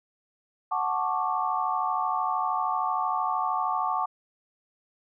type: chord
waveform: sine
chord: D major seventh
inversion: first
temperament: equal with one note detuned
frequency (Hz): 740 / 880 / 1101.7 / 1174.7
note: F#5 / A5 / C#6 / D6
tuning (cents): 0 / 0 / -11 / 0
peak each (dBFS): -30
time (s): 0.71-4.06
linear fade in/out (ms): 10
effects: none